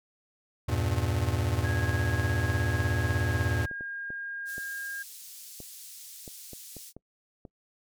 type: chord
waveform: square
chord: E diminished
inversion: none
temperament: just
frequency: 82.41 / 98.89 / 118.67 Hz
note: E2 / G2 / Bb2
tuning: 0 / +16 / +31 cents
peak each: -31 dBFS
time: 0.68-3.66 s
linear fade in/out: 10 ms
type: tone with pitch glide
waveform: sine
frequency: 1649 to 1616.9 Hz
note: G#6 to G#6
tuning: -13 to -47 cents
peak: -34 dBFS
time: 1.64-5.03 s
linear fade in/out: 10 ms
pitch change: -34 cents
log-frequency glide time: 3.18-3.85 s
type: clicks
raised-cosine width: 2 ms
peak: -30 dBFS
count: 10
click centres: 3.713 / 3.809 / 4.104 / 4.581 / 5.603 / 6.278 / 6.533 / 6.767 / 6.966 / 7.452 s
type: band-pass noise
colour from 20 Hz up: white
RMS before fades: -46 dBFS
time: 4.45-6.93 s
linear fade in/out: 50 ms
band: 4600 to 15000 Hz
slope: 12 dB/octave
effects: noise-tail reverb RT60 0.1 s tail -25 dB re dry